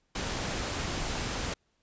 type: noise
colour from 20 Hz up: pink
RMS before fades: -33 dBFS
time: 0.15-1.54 s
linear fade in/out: 5 ms
effects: pink hiss -74 dBFS RMS until 1.82 s + resampled to 16000 Hz